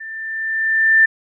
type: tone with level ramp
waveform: sine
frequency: 1782 Hz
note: A6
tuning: 22 cents sharp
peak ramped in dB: -29 to -7 dBFS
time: 0-1.06 s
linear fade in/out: 10 ms
effects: none